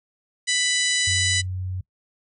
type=harmonic tone; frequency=992 Hz; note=B5; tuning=7 cents sharp; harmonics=2 / 3 / 4 / 5 / 6 / 7 / 8 / 9; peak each=-25 / -28 / -26 / -31 / -30 / -28 / -31 / -30 dBFS; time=0.47-1.42 s; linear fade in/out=20 ms
type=tone; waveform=sine; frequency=92.5 Hz; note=F#2; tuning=in tune; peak=-26 dBFS; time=1.07-1.81 s; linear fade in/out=5 ms
type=clicks; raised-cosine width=0.5 ms; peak=-33 / -33 dBFS; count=2; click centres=1.184 / 1.336 s
effects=noise-tail reverb RT60 0.1 s tail -21 dB re dry